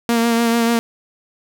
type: tone with vibrato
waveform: sawtooth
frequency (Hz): 232.4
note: A#3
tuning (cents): -5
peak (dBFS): -10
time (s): 0.09-0.79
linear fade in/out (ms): 0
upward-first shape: sine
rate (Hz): 6.8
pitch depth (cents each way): 24
effects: none